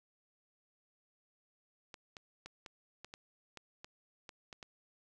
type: clicks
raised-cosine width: 0.2 ms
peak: -30 dBFS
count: 11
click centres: 1.942 / 2.168 / 2.46 / 2.662 / 3.046 / 3.139 / 3.573 / 3.845 / 4.292 / 4.528 / 4.628 s
effects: none